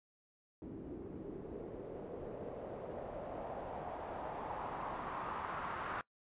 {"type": "noise with low-pass filter sweep", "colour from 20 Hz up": "white", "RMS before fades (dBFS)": -44, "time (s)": [0.62, 6.01], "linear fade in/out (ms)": 0, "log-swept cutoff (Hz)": [310, 1300], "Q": 2.5, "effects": ["noise-tail reverb RT60 0.1 s tail -21 dB re dry", "resampled to 8000 Hz"]}